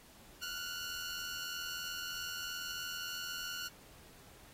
15% pulse tone pair together, 1396.9 / 1480 Hz, F6 / F#6, 0 / 0 cents, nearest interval minor second, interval 100 cents, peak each -36 / -35 dBFS, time 0.41-3.69 s, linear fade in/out 20 ms, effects pink hiss -59 dBFS RMS until 4.53 s + AAC 48 kbps

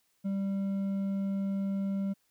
triangle tone with hard clipping, 196 Hz, G3, in tune, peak -30 dBFS, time 0.24-2.14 s, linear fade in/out 20 ms, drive 7 dB, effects white hiss -73 dBFS RMS until 2.3 s

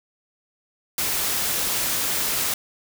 white noise, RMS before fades -24 dBFS, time 0.98-2.54 s, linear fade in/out 2 ms, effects none

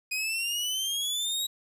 sawtooth exponential sweep, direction up, 2489 to 3845 Hz, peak -25 dBFS, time 0.11-1.47 s, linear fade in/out 10 ms, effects resampled to 32000 Hz + 10-bit

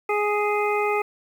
harmonic tone, 415.9 Hz, G#4, 2 cents sharp, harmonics 1 / 2 / 3 / 5 / 6, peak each -23 / -26 / -28 / -30 / -31 dBFS, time 0.09-1.02 s, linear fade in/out 5 ms, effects 8-bit

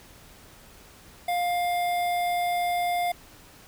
square tone with notch filter, 704 Hz, F5, 14 cents sharp, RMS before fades -26 dBFS, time 1.28-3.12 s, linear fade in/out 5 ms, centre 6300 Hz, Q 1.2, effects pink hiss -51 dBFS RMS until 3.67 s

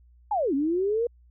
sine linear two-way sweep, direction down then up, 880 to 264.6 to 484.3 Hz, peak -22 dBFS, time 0.31-1.07 s, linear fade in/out 5 ms, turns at 0.54 s, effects added 60 Hz sine -53 dBFS peak until 1.3 s

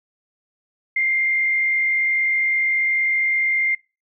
sine tone with frequency modulation, 2105 Hz, C7, 10 cents sharp, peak -17 dBFS, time 0.96-3.75 s, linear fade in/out 5 ms, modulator 51.2 Hz, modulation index 0.53, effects noise-tail reverb RT60 0.3 s tail -25 dB re dry

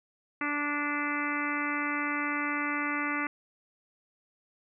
harmonic tone, 292 Hz, D4, 10 cents flat, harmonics 1 / 2 / 3 / 4 / 5 / 6 / 7 / 8 / 9, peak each -34 / -45 / -41 / -35 / -36 / -40 / -34 / -41 / -42 dBFS, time 0.41-3.27 s, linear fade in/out 2 ms, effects none

